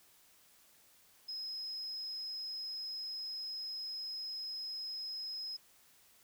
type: tone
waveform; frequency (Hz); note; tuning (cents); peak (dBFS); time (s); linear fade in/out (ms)
sine; 5110; D#8; +45; -39; 1.28-5.57; 10
effects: white hiss -65 dBFS RMS until 6.23 s